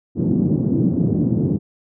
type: band-pass noise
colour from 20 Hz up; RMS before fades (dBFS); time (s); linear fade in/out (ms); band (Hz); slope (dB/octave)
white; -18; 0.15-1.59; 50; 110 to 290; 24
effects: none